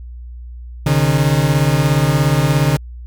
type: beating tone pair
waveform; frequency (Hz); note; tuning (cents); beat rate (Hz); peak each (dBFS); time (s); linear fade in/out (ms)
40% pulse; 135.4 / 152.4; C#3 / D#3; -40 / -36; 17; -14; 0.86-2.77; 5
effects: added 60 Hz sine -29 dBFS peak until 3.06 s